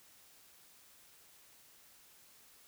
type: silence
effects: white hiss -62 dBFS RMS until 2.67 s